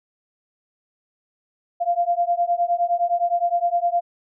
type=beating tone pair; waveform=sine; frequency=690 / 699.7 Hz; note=F5 / F5; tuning=-21 / +3 cents; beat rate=9.7 Hz; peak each=-21 dBFS; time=1.8-4.01 s; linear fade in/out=20 ms; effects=none